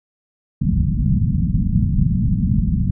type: low-pass noise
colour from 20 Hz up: white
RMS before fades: -17 dBFS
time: 0.61-2.91 s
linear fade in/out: 10 ms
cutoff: 210 Hz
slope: 48 dB/octave
effects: none